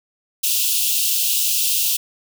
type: high-pass noise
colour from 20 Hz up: white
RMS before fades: -19 dBFS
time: 0.43-1.97 s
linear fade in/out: 10 ms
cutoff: 2600 Hz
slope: 96 dB/octave
effects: none